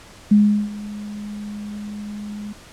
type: tone with ADSR envelope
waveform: sine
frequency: 207.9 Hz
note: G#3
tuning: 2 cents sharp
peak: -8 dBFS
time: 0.31-2.53 s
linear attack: 9 ms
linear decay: 370 ms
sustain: -20 dB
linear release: 10 ms
effects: pink hiss -44 dBFS RMS until 2.72 s + low-pass 9000 Hz 12 dB/octave